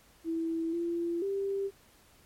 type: tone with pitch steps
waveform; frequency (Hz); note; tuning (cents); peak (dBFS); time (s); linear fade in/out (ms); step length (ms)
sine; 328.3 / 340.6 / 394.2; E4 / F4 / G4; -7 / -43 / +10; -29; 0.24-1.71; 50; 490
effects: pink hiss -61 dBFS RMS until 2.25 s + MP3 64 kbps